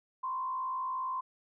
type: tone with frequency modulation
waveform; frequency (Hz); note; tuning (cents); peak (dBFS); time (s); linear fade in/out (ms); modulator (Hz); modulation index
sine; 1038; C6; -14; -32; 0.23-1.21; 10; 57.4; 0.6
effects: none